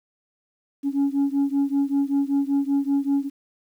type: beating tone pair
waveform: sine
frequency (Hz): 277.2 / 282.4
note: C#4 / C#4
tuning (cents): 0 / +32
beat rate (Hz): 5.2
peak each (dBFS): -20 / -21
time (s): 0.83-3.3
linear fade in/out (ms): 50
effects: tanh soft clip ceiling -16 dBFS + 9-bit